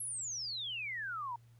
sine exponential sweep, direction down, 11380 to 915 Hz, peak -37 dBFS, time 0-1.36 s, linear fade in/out 5 ms, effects added 117 Hz sine -58 dBFS peak until 1.59 s + pink hiss -73 dBFS RMS until 1.59 s

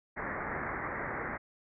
white low-pass noise, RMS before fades -37 dBFS, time 0.16-1.38 s, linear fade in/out 20 ms, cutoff 2100 Hz, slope 96 dB/octave, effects none

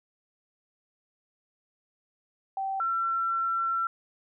sine tone pair in turn, 775 / 1351.8 Hz, G5 / E6, -20 / +43 cents, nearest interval minor seventh, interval 963 cents, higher second, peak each -28 / -25 dBFS, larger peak second, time 2.57-2.8 / 2.8-3.87 s, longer second, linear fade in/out 2 ms, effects none

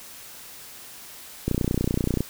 click train, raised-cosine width 3 ms, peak -10 dBFS, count 23, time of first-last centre 1.48-2.206 s, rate 30.3 Hz, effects white hiss -43 dBFS RMS until 2.29 s

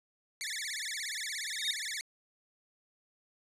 15% pulse tone with vibrato, 1977 Hz, B6, 1 cent sharp, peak -29 dBFS, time 0.41-2.01 s, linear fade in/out 0 ms, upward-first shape sine, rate 17 Hz, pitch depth 260 cents each way
triangle tone with exponential growth, 3701 Hz, A#7, 13 cents flat, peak -26 dBFS, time 1.37-1.71 s, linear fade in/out 1 ms, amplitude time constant 73 ms
effects resampled to 32000 Hz

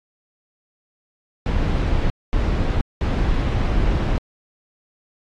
brown noise bursts at uneven times, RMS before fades -19 dBFS, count 3, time 1.46-2.1 / 2.33-2.81 / 3.01-4.18 s, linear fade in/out 0 ms, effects low-pass 4000 Hz 12 dB/octave + AAC 48 kbps

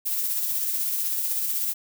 violet noise with tremolo, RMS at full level -25 dBFS, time 0.05-1.74 s, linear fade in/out 20 ms, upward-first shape sine, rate 16 Hz, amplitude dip 30%, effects none

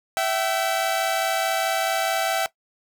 sawtooth tone pair together, 662 / 766.7 Hz, E5 / G5, +7 / -39 cents, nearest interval minor third, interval 254 cents, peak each -20 dBFS, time 0.17-2.46 s, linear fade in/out 0 ms, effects noise-tail reverb RT60 0.1 s tail -18 dB re dry

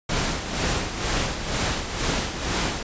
pink noise with tremolo, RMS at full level -23 dBFS, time 0.09-2.83 s, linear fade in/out 5 ms, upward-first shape sine, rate 2.1 Hz, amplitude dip 60%, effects resampled to 16000 Hz

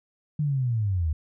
sine linear sweep, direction down, 153.6 to 73.42 Hz, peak -22 dBFS, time 0.39-1.13 s, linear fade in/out 5 ms, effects none

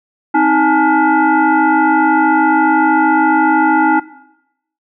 sine tone with frequency modulation, 261.6 Hz, C4, in tune, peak -8 dBFS, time 0.34-4 s, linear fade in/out 10 ms, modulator 577 Hz, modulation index 1.9, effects noise-tail reverb RT60 0.8 s tail -17 dB re dry

